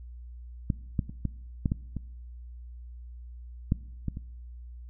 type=clicks; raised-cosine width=5 ms; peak=-13 / -13 / -26 / -16 / -13 / -14 / -20 / -11 / -17 / -25 dBFS; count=10; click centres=0.702 / 0.992 / 1.095 / 1.253 / 1.658 / 1.719 / 1.967 / 3.721 / 4.083 / 4.171 s; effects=noise-tail reverb RT60 0.9 s tail -22 dB re dry + added 60 Hz sine -41 dBFS peak until 4.89 s